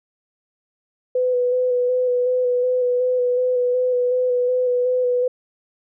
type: tone with vibrato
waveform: sine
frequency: 498.6 Hz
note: B4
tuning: 16 cents sharp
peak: -16 dBFS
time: 1.15-5.28 s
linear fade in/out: 5 ms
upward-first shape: square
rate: 2.7 Hz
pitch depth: 18 cents each way
effects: none